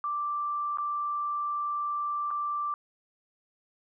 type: tone with dropouts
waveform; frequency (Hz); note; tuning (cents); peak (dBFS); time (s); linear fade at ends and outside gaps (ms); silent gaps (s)
sine; 1174.7; D6; 0; -28; 0.04-2.74; 1; 0.773-0.784 / 2.306-2.311
effects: none